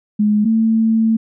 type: tone pair in turn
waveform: sine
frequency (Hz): 210 / 223.4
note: G#3 / A3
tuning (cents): +19 / +27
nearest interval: minor second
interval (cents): 108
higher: second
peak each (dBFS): -11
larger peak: neither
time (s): 0.19-0.45 / 0.45-1.17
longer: second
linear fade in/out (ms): 10
effects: none